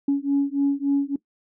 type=beating tone pair; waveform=sine; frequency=278.6 / 282.1 Hz; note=C#4 / C#4; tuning=+9 / +30 cents; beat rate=3.5 Hz; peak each=-21 dBFS; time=0.08-1.16 s; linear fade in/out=5 ms; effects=noise-tail reverb RT60 0.1 s tail -19 dB re dry + tanh soft clip ceiling -13 dBFS